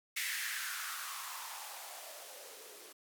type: noise with band-pass filter sweep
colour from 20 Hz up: violet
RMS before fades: -43 dBFS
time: 0.16-2.93 s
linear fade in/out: 10 ms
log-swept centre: 2100 to 370 Hz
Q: 4.4
effects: none